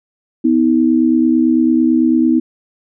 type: tone pair together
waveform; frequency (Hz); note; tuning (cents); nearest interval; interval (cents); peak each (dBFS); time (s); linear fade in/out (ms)
sine; 250 / 319; B3 / D#4; +21 / +43; major third; 422; -12; 0.44-2.4; 10
effects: none